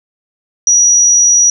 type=tone; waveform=sine; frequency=5810 Hz; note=F#8; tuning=32 cents flat; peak=-5 dBFS; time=0.67-1.5 s; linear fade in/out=2 ms; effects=none